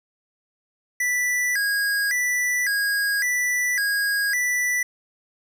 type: tone with vibrato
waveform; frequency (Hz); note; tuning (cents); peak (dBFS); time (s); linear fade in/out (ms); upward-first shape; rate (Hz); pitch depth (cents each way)
square; 1799; A6; +38; -21; 1-4.83; 5; square; 0.9; 160
effects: none